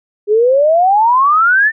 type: exponential sweep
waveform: sine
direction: up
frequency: 404.9 to 1821 Hz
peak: -7 dBFS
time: 0.27-1.72 s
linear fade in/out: 50 ms
effects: none